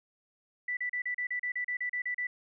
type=tone bursts; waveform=sine; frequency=1975.5 Hz; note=B6; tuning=in tune; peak=-30 dBFS; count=13; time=0.68-2.27 s; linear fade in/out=5 ms; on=90 ms; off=35 ms; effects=none